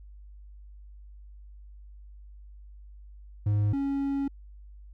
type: tone pair in turn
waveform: triangle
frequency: 103.83 / 277.2 Hz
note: G#2 / C#4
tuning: 0 / 0 cents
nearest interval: octave + perfect fourth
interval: 1700 cents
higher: second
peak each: -20 / -24 dBFS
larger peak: first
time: 3.46-3.73 / 3.73-4.28 s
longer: second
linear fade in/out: 5 ms
effects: added 50 Hz sine -45 dBFS peak until 4.93 s